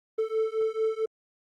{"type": "beating tone pair", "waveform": "triangle", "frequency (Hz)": [439.2, 443.7], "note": ["A4", "A4"], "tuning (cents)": [-3, 14], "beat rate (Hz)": 4.5, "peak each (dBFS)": -26, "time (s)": [0.18, 1.06], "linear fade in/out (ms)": 10, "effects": ["Opus 24 kbps"]}